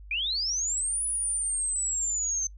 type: linear two-way sweep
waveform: sine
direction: up then down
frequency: 2349 to 9956 to 6200 Hz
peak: -26 dBFS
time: 0.11-2.47 s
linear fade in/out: 2 ms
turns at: 1.04 s
effects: noise-tail reverb RT60 0.1 s tail -23 dB re dry + added 50 Hz sine -43 dBFS peak until 2.57 s